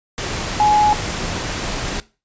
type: tone in noise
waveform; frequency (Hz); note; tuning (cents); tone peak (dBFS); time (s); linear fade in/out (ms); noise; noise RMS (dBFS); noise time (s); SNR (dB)
sine; 841; G#5; +22; -11; 0.6-0.93; 0; pink; -24; 0.18-2; +10
effects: noise-tail reverb RT60 0.3 s tail -19 dB re dry + resampled to 16000 Hz